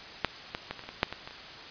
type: clicks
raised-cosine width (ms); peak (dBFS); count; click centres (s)
0.3; -8 / -16 / -17 / -25 / -29 / -22 / -6 / -19 / -24 / -29; 10; 0.247 / 0.549 / 0.71 / 0.793 / 0.838 / 0.89 / 1.031 / 1.126 / 1.275 / 1.309
effects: white hiss -44 dBFS RMS until 1.7 s + resampled to 11025 Hz